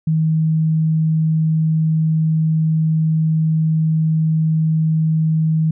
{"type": "tone", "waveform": "sine", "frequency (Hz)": 158.7, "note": "D#3", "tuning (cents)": 35, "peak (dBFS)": -13, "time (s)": [0.07, 5.71], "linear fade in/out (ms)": 5, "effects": []}